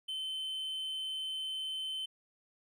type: tone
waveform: triangle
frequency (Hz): 3071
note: G7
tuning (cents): -36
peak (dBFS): -34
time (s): 0.08-2.06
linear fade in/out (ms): 10
effects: none